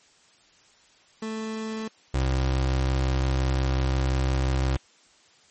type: tone pair in turn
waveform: 30% pulse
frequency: 220 / 65.73 Hz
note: A3 / C2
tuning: 0 / +9 cents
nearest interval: octave + major sixth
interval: 2091 cents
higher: first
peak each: -27 / -19 dBFS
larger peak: second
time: 1.22-1.88 / 2.14-4.77 s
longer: second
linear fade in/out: 5 ms
effects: white hiss -58 dBFS RMS until 5.5 s + MP3 32 kbps